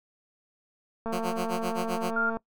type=click train; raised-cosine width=1 ms; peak=-20 dBFS; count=297; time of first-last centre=1.06-2.37 s; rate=226 Hz
type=tone with tremolo; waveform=10% pulse; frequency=180 Hz; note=F#3; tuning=47 cents flat; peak=-20 dBFS; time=1.12-2.11 s; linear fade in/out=10 ms; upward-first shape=sine; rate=7.7 Hz; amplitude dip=95%
type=tone; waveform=sine; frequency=1396.9 Hz; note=F6; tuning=in tune; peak=-24 dBFS; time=2.16-2.3 s; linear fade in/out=5 ms
effects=noise-tail reverb RT60 0.1 s tail -22 dB re dry

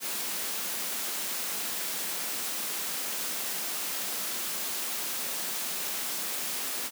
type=high-pass noise; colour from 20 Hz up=white; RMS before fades=-33 dBFS; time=0-6.91 s; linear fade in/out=50 ms; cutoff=160 Hz; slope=96 dB/octave; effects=none

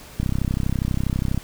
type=click train; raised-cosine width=5 ms; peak=-10 dBFS; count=39; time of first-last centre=0.2-1.376 s; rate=32.3 Hz; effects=pink hiss -43 dBFS RMS until 1.43 s

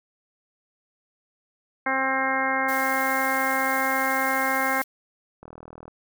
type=harmonic tone; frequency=265.5 Hz; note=C4; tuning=25 cents sharp; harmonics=1 / 2 / 3 / 4 / 5 / 6 / 7 / 8; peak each=-32 / -31 / -28 / -29 / -32 / -28 / -32 / -29 dBFS; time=1.86-4.82 s; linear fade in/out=5 ms
type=noise; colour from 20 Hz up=blue; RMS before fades=-36 dBFS; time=2.68-4.84 s; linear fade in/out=10 ms
type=click train; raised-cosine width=1 ms; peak=-28 dBFS; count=19; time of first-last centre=5.43-5.88 s; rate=40 Hz
effects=none

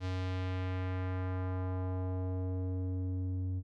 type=tone with low-pass filter sweep; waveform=square; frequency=92.5 Hz; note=F#2; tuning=in tune; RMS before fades=-35 dBFS; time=0-3.63 s; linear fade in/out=50 ms; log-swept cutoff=4800 to 200 Hz; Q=1.1; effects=none

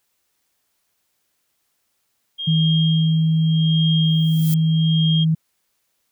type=tone with tremolo; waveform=sine; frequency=3229 Hz; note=G#7; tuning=49 cents flat; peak=-21 dBFS; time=2.38-5.25 s; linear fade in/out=20 ms; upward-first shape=sine; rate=0.81 Hz; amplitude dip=85%
type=tone; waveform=sine; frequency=160 Hz; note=D#3; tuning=49 cents sharp; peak=-14 dBFS; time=2.47-5.35 s; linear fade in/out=10 ms
type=noise with exponential growth; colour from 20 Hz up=violet; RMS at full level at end=-25 dBFS; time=4.03-4.54 s; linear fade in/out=1 ms; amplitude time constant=110 ms
effects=white hiss -70 dBFS RMS until 6.11 s

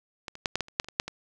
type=clicks; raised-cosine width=0.2 ms; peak=-18 / -25 / -8 / -9 / -12 / -30 / -6 / -30 / -22 / -6 / -18 dBFS; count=11; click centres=0.282 / 0.354 / 0.458 / 0.556 / 0.607 / 0.684 / 0.799 / 0.845 / 0.886 / 0.999 / 1.08 s; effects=none

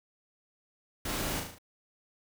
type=noise with echo; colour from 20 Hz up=pink; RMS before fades=-35 dBFS; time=1.05-1.4 s; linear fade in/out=5 ms; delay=37 ms; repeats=5; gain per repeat=-4 dB; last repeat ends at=1.585 s; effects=none

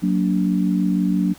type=chord; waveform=sine; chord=Gb augmented; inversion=none; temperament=just; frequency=185 / 231.2 / 289.1 Hz; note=Gb3 / Bb3 / D4; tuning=0 / -14 / -27 cents; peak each=-18 / -24 / -22 dBFS; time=0.02-1.34 s; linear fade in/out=20 ms; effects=pink hiss -46 dBFS RMS until 1.38 s

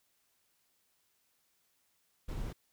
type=noise; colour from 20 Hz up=brown; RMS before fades=-38 dBFS; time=2.28-2.53 s; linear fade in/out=10 ms; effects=white hiss -75 dBFS RMS until 2.72 s

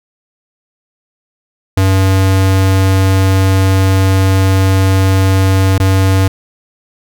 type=tone with dropouts; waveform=square; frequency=95.6 Hz; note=G2; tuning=43 cents flat; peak=-8 dBFS; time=1.77-6.28 s; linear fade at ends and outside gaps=5 ms; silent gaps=5.781-5.799 s; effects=none

